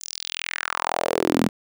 sawtooth tone with high-pass filter sweep, 42 Hz, E1, 33 cents sharp, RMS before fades -25 dBFS, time 0-1.49 s, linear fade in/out 20 ms, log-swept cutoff 6900 to 200 Hz, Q 3.4, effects none

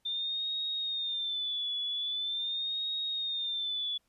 sine tone with vibrato, 3580 Hz, A7, 29 cents sharp, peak -31 dBFS, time 0.05-3.98 s, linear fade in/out 10 ms, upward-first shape sine, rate 0.43 Hz, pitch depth 82 cents each way, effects pink hiss -75 dBFS RMS until 4.08 s + resampled to 32000 Hz

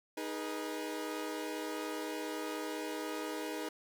sawtooth chord, G# minor, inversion second, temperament equal with one note detuned, 311.1 / 415.3 / 485.4 Hz, D#4 / G#4 / B4, 0 / 0 / -30 cents, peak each -36 / -39 / -39 dBFS, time 0.17-3.69 s, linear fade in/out 5 ms, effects none

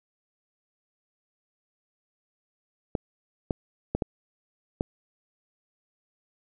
clicks, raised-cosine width 2 ms, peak -12 dBFS, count 5, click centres 2.952 / 3.508 / 3.95 / 4.022 / 4.809 s, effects none

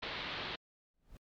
white low-pass noise, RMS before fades -41 dBFS, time 0.02-0.56 s, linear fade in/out 10 ms, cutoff 4100 Hz, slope 48 dB/octave
brown noise with exponential growth, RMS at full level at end -47 dBFS, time 0.94-1.17 s, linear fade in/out 1 ms, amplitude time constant 50 ms
effects MP3 96 kbps

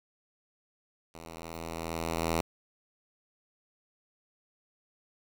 5% pulse tone with level ramp, 82.41 Hz, E2, in tune, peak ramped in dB -34 to -15 dBFS, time 1.14-2.41 s, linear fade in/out 5 ms, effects 9-bit

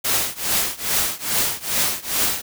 white noise with tremolo, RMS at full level -18 dBFS, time 0.04-2.42 s, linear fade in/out 10 ms, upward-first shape triangle, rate 2.4 Hz, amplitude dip 95%, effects none

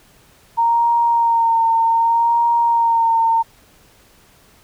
sine tone with vibrato, 924 Hz, A#5, 16 cents flat, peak -12 dBFS, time 0.57-3.43 s, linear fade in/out 20 ms, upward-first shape sine, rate 0.65 Hz, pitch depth 26 cents each way, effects pink hiss -51 dBFS RMS until 4.63 s

